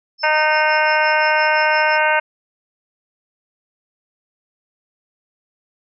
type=tone with tremolo; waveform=sine; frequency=5274 Hz; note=E8; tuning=in tune; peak=-26 dBFS; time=0.18-1.99 s; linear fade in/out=50 ms; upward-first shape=sine; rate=5.8 Hz; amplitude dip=75%
type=harmonic tone; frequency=307.6 Hz; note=D#4; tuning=20 cents flat; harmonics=2 / 3 / 4 / 5 / 6 / 7 / 8 / 9; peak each=-20 / -18 / -28 / -18 / -27 / -23 / -27 / -25 dBFS; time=0.23-2.2 s; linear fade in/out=10 ms
effects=none